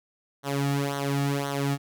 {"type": "tone with flanger", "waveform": "sawtooth", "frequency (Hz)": 140.4, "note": "C#3", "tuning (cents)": 22, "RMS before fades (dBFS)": -27, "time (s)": [0.43, 1.78], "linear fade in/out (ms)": 50, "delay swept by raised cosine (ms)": [0.4, 2], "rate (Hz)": 1.9, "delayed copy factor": -0.75, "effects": []}